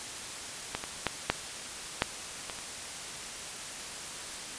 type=clicks; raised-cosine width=0.3 ms; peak=-14 / -20 / -10 / -7 / -7 / -19 / -25 dBFS; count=7; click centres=0.75 / 0.839 / 1.067 / 1.3 / 2.021 / 2.498 / 2.588 s; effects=white hiss -40 dBFS RMS until 4.58 s + resampled to 22050 Hz